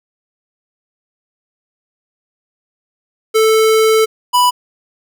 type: tone pair in turn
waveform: square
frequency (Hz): 440 / 987.8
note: A4 / B5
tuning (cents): 0 / 0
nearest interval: octave + major second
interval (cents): 1400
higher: second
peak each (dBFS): -9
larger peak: neither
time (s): 3.34-4.06 / 4.33-4.51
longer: first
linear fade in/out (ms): 20
effects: none